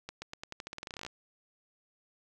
accelerating click train, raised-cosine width 0.2 ms, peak -23 dBFS, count 19, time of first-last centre 0.09-1.065 s, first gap 130 ms, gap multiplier 0.88, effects none

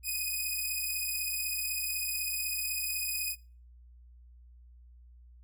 5% pulse beating tone pair, 2489 / 2505 Hz, D#7 / D#7, 0 / +11 cents, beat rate 16 Hz, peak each -25 dBFS, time 0.03-3.36 s, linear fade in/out 50 ms, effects noise-tail reverb RT60 0.4 s tail -23 dB re dry + added 60 Hz sine -52 dBFS peak until 5.43 s

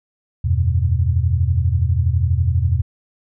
sine chord, E suspended second, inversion none, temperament equal with one note detuned, 82.41 / 94.61 / 123.47 Hz, E2 / F#2 / B2, 0 / +39 / 0 cents, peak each -17 / -19 / -20 dBFS, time 0.44-2.82 s, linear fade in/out 10 ms, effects none

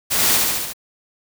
white noise with echo, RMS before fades -19 dBFS, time 0.1-0.38 s, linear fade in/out 20 ms, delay 71 ms, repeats 5, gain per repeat -2 dB, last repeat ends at 0.735 s, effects none

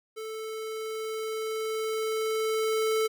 square tone with level ramp, 439.3 Hz, A4, 3 cents flat, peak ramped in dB -36 to -24 dBFS, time 0.16-3.08 s, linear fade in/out 20 ms, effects none

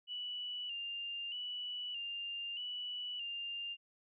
sine tone with vibrato, 2876 Hz, F#7, 50 cents flat, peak -39 dBFS, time 0.07-3.77 s, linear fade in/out 50 ms, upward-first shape square, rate 0.8 Hz, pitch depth 47 cents each way, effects none

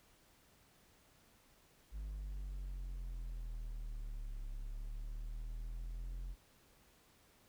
triangle exponential two-way sweep, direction down then up, 51.9 to 34.65 to 44.42 Hz, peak -39 dBFS, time 1.91-6.36 s, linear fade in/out 50 ms, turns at 4.48 s, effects pink hiss -68 dBFS RMS until 7.48 s

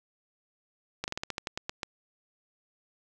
slowing click train, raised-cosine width 0.2 ms, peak -15 dBFS, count 11, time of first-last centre 1.04-1.832 s, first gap 39 ms, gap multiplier 1.15, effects none

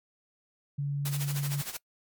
sine tone, 142.2 Hz, C#3, 45 cents sharp, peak -28 dBFS, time 0.78-1.62 s, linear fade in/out 10 ms
white noise with tremolo, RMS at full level -35 dBFS, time 1.05-1.77 s, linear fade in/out 5 ms, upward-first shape sine, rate 13 Hz, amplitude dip 75%
effects noise-tail reverb RT60 0.1 s tail -24 dB re dry + MP3 96 kbps

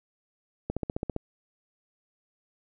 click train, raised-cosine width 2 ms, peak -16 dBFS, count 8, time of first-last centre 0.7-1.164 s, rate 15.1 Hz, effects none

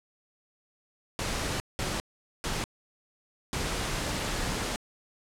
pink noise bursts at uneven times, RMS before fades -31 dBFS, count 4, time 1.19-1.6 / 1.79-2 / 2.44-2.64 / 3.53-4.76 s, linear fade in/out 0 ms, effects low-pass 9000 Hz 12 dB/octave

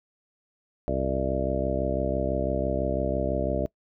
harmonic tone, 66 Hz, C2, 16 cents sharp, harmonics 1 / 2 / 3 / 4 / 5 / 6 / 7 / 9 / 10, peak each -31 / -34 / -35 / -34 / -34 / -35 / -34 / -29 / -34 dBFS, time 0.88-3.66 s, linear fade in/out 0 ms, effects noise-tail reverb RT60 0.1 s tail -23 dB re dry

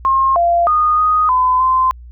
sine tone with pitch steps, 1069 / 689 / 1231 / 1245 / 1014 / 1035 Hz, C6 / F5 / D#6 / D#6 / B5 / C6, +37 / -24 / -19 / +1 / +45 / -19 cents, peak -10 dBFS, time 0.05-1.91 s, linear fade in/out 0 ms, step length 310 ms, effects added 60 Hz sine -33 dBFS peak until 2.11 s

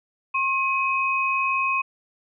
sine tone pair together, 1075.6 / 2526 Hz, C6 / D#7, +47 / +26 cents, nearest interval octave + minor third, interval 1479 cents, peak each -23 dBFS, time 0.34-1.82 s, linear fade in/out 10 ms, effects none

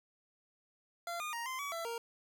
25% pulse tone with pitch steps, 687 / 1219 / 936 / 1038 / 1137 / 668 / 465.3 Hz, F5 / D#6 / A#5 / C6 / C#6 / E5 / A#4, -29 / -36 / +7 / -14 / +44 / +23 / -3 cents, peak -34 dBFS, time 1.07-1.98 s, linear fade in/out 2 ms, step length 130 ms, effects none

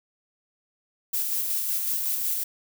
violet noise with tremolo, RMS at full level -26 dBFS, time 1.13-2.44 s, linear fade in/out 10 ms, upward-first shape square, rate 5.4 Hz, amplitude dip 25%, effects none

